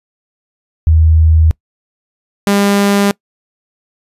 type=tone pair in turn; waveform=sine / sawtooth; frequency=79.8 / 201.1 Hz; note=D#2 / G3; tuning=+44 / +44 cents; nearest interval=octave + major third; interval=1600 cents; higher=second; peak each=-5 dBFS; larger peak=neither; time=0.87-1.51 / 2.47-3.11 s; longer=neither; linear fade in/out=0 ms; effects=noise-tail reverb RT60 0.1 s tail -24 dB re dry + resampled to 32000 Hz